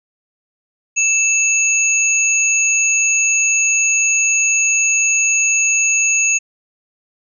sine tone pair together, 2637 / 6652 Hz, E7 / G#8, 0 / +2 cents, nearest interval octave + major third, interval 1602 cents, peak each -15 dBFS, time 0.96-6.39 s, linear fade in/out 20 ms, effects none

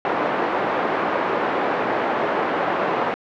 white band-pass noise, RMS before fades -22 dBFS, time 0.05-3.14 s, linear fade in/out 0 ms, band 290 to 1000 Hz, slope 12 dB/octave, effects low-pass 3000 Hz 12 dB/octave

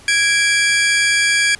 sawtooth tone pair together, 1653 / 2338 Hz, G#6 / D7, -9 / -8 cents, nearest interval tritone, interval 601 cents, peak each -12 dBFS, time 0.08-1.55 s, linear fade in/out 2 ms, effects pink hiss -43 dBFS RMS until 1.59 s + resampled to 24000 Hz

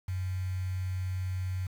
sine tone with quantisation, 92.5 Hz, F#2, in tune, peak -30 dBFS, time 0.08-1.67 s, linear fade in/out 5 ms, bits 8, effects none

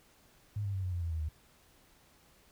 sine tone with pitch steps, 103.83 / 99.49 / 95.32 / 91.33 / 87.51 / 83.85 / 80.34 / 76.98 Hz, G#2 / G2 / G2 / F#2 / F2 / E2 / E2 / D#2, 0 / +26 / -48 / -22 / +4 / +30 / -44 / -18 cents, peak -32 dBFS, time 0.56-1.288 s, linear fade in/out 5 ms, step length 91 ms, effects pink hiss -64 dBFS RMS until 2.51 s

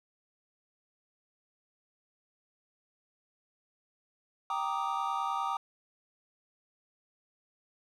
triangle chord, Eb major seventh, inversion first, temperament equal, 784 / 932.3 / 1174.7 / 1244.5 Hz, G5 / Bb5 / D6 / Eb6, 0 / 0 / 0 / 0 cents, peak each -34 dBFS, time 4.5-5.57 s, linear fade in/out 2 ms, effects none

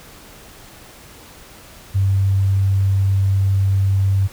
sine tone, 97.3 Hz, G2, 12 cents flat, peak -13 dBFS, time 1.94-4.28 s, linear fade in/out 20 ms, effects pink hiss -42 dBFS RMS until 4.32 s

